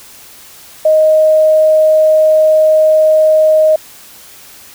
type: tone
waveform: sine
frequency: 624 Hz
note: D#5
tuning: 5 cents sharp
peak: -5 dBFS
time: 0.85-3.76 s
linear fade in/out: 5 ms
effects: white hiss -37 dBFS RMS until 4.74 s